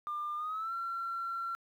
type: tone with pitch glide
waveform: sine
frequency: 1199 to 1361.5 Hz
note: D6 to F6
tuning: +36 to -44 cents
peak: -33 dBFS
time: 0.07-1.55 s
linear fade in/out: 0 ms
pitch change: +220 cents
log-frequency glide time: 0.36-0.73 s
effects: tanh soft clip ceiling -30 dBFS + 11-bit